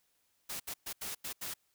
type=noise bursts at uneven times; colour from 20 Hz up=white; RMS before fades=-40 dBFS; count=6; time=0.49-0.6 / 0.67-0.74 / 0.86-0.93 / 1.01-1.15 / 1.24-1.33 / 1.41-1.54 s; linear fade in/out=10 ms; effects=white hiss -75 dBFS RMS until 1.74 s